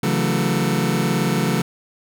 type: chord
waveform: sawtooth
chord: F# minor seventh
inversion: second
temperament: just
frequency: 138.75 / 166.5 / 185 / 222 Hz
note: C#3 / E3 / F#3 / A3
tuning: +2 / +18 / 0 / +16 cents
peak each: -19 dBFS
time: 0.03-1.62 s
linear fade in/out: 5 ms
effects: none